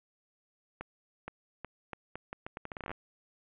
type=accelerating click train; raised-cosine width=0.5 ms; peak=-24 dBFS; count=18; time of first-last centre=0.81-2.915 s; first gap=470 ms; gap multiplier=0.78; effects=resampled to 8000 Hz + 11-bit